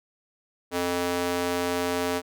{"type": "tone with high-pass filter", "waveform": "square", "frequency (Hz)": 88, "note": "F2", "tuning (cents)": 14, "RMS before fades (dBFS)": -27, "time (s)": [0.71, 2.22], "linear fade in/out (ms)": 50, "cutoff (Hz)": 370, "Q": 1.2, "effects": []}